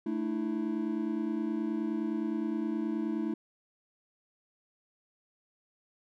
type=chord; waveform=triangle; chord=A suspended fourth; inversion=none; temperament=equal with one note detuned; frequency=220 / 300 / 329.6 Hz; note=A3 / D4 / E4; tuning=0 / +37 / 0 cents; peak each=-32 / -33 / -32 dBFS; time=0.06-3.34 s; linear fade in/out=5 ms; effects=none